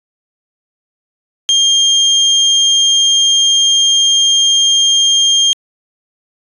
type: tone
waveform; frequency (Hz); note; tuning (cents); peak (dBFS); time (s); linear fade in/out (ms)
35% pulse; 3206; G7; +38; -6; 1.49-5.53; 0
effects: resampled to 24000 Hz

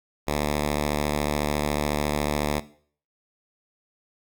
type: tone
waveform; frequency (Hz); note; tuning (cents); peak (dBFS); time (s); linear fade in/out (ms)
5% pulse; 74; D2; +14; -12; 0.27-2.6; 10
effects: noise-tail reverb RT60 0.5 s tail -17 dB re dry + Opus 48 kbps

